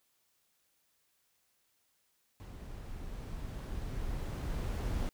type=noise with level ramp; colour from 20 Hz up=brown; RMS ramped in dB=-46 to -33 dBFS; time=2.4-5.09 s; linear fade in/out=0 ms; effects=white hiss -75 dBFS RMS until 5.13 s